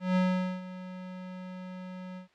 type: tone with ADSR envelope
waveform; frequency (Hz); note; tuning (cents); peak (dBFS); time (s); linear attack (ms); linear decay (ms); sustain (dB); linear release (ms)
square; 184; F#3; -9; -23; 0-2.28; 160; 450; -17; 110
effects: white hiss -65 dBFS RMS until 2.34 s + low-pass 3000 Hz 12 dB/octave